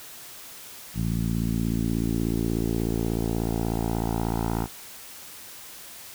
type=tone with low-pass filter sweep; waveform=10% pulse; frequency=56.5 Hz; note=A1; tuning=47 cents sharp; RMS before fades=-26 dBFS; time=0.94-4.68 s; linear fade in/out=50 ms; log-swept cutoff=170 to 1100 Hz; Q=1.7; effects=white hiss -43 dBFS RMS until 6.14 s